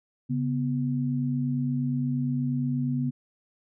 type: tone pair together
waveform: sine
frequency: 138.8 / 247.3 Hz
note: C#3 / B3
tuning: +3 / +3 cents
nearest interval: minor seventh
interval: 1000 cents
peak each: -27 dBFS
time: 0.29-3.11 s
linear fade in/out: 20 ms
effects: none